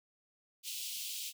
pink high-pass noise, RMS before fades -41 dBFS, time 0.63-1.33 s, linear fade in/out 50 ms, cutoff 2700 Hz, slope 48 dB/octave, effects none

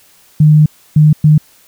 sine tone bursts at uneven times, 152.4 Hz, D#3, 36 cents flat, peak -3 dBFS, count 3, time 0.4-0.66 / 0.96-1.13 / 1.24-1.38 s, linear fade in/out 5 ms, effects white hiss -47 dBFS RMS until 1.67 s

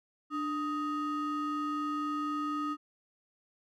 triangle ring-modulated tone, 774 Hz, G5, 22 cents flat, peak -26 dBFS, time 0.3-2.77 s, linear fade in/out 50 ms, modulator 478 Hz, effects none

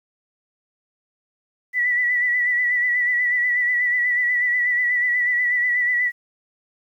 sine tone with vibrato, 1962 Hz, B6, 12 cents flat, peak -17 dBFS, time 1.73-6.12 s, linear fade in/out 50 ms, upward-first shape sine, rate 8.2 Hz, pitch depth 37 cents each way, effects 9-bit

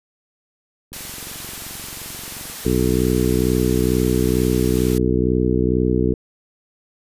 click train, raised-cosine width 3 ms, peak -26 dBFS, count 37, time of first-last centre 0.92-2.499 s, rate 22.8 Hz
white noise, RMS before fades -32 dBFS, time 0.93-4.98 s, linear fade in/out 0 ms
harmonic tone, 62.2 Hz, B1, 13 cents sharp, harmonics 1 / 2 / 3 / 4 / 5 / 6 / 7, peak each -23 / -23 / -23 / -23 / -23 / -23 / -23 dBFS, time 2.65-6.14 s, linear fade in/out 5 ms
effects resampled to 32000 Hz

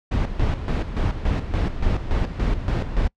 brown noise with tremolo, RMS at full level -20 dBFS, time 0.11-3.08 s, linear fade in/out 10 ms, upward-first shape square, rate 3.5 Hz, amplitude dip 65%, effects noise-tail reverb RT60 0.1 s tail -26 dB re dry + low-pass 4000 Hz 12 dB/octave

